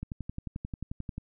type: click train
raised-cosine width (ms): 5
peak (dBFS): -23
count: 14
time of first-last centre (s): 0.03-1.18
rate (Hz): 11.3
effects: none